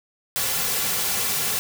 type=noise with comb filter; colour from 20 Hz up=white; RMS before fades=-24 dBFS; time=0.36-1.59 s; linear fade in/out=0 ms; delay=3.2 ms; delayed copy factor=-0.6; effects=none